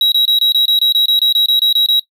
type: tone bursts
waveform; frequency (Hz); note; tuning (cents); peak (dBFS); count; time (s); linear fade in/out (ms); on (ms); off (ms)
triangle; 3857; B7; -42; -7; 15; 0.01-1.996; 2; 110; 24
effects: noise-tail reverb RT60 0.1 s tail -17 dB re dry